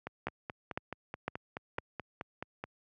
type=two click trains; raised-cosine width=0.5 ms; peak=-18 / -23 dBFS; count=4 / 13; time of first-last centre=0.27-1.785 / 0.07-2.64 s; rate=1.98 / 4.67 Hz; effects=high-pass 80 Hz 12 dB/octave